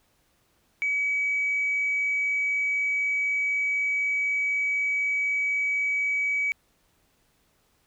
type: tone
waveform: sine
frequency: 2276 Hz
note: C#7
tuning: 45 cents sharp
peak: -22 dBFS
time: 0.82-6.52 s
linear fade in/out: 0 ms
effects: tanh soft clip ceiling -18 dBFS + pink hiss -67 dBFS RMS until 7.86 s